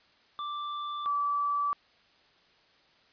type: tone pair in turn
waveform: square / sine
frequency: 1174.7 / 1155.9 Hz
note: D6 / D6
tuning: 0 / -28 cents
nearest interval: unison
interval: 28 cents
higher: first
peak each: -34 / -26 dBFS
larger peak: second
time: 0.39-1.06 / 1.06-1.73 s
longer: neither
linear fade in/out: 0 ms
effects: white hiss -63 dBFS RMS until 3.12 s + resampled to 11025 Hz